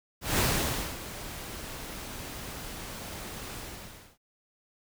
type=noise with ADSR envelope; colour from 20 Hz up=pink; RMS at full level=-25 dBFS; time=0.21-4.18 s; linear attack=170 ms; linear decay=570 ms; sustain=-15 dB; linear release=590 ms; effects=none